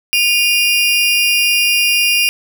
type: tone pair together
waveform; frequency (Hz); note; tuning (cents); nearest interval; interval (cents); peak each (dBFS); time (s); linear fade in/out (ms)
35% pulse; 2450 / 2794; D#7 / F7; -27 / 0; major second; 227; -12; 0.13-2.29; 0
effects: none